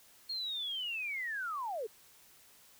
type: linear sweep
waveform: sine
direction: down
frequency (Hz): 4300 to 400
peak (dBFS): -35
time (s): 0.29-1.87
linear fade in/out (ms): 10
effects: white hiss -61 dBFS RMS until 2.79 s